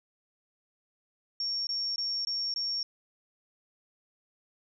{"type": "tone bursts", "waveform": "sine", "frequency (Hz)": 5510, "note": "F8", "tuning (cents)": -24, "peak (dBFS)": -29, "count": 5, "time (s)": [1.4, 2.83], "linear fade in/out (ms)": 2, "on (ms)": 270, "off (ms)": 20, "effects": []}